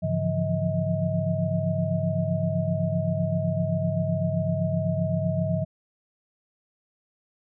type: tone cluster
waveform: sine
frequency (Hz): 102.5 / 142.7 / 167.5 / 175.3 / 636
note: G#2 / D3 / E3 / F3 / D#5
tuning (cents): -22 / -49 / +28 / +7 / +38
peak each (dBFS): -29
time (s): 0.02-5.65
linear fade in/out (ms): 20
effects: none